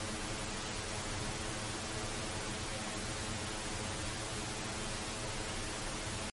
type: noise with comb filter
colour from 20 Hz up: pink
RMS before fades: -39 dBFS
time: 0-6.3 s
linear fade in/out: 2 ms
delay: 9.3 ms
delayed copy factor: +0.9
effects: MP3 48 kbps